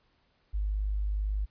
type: tone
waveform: sine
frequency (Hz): 51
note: G#1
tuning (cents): -31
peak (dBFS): -27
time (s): 0.53-1.46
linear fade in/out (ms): 20
effects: pink hiss -70 dBFS RMS until 1.5 s + resampled to 11025 Hz